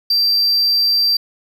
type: tone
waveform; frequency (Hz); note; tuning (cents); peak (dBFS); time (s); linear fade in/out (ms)
triangle; 4699; D8; 0; -11; 0.1-1.17; 5
effects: none